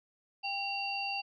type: tone cluster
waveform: sine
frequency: 794 / 2753 / 4630 Hz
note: G5 / F7 / D8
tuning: +22 / -25 / -25 cents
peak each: -37 / -36 / -39 dBFS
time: 0.43-1.22 s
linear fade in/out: 20 ms
effects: none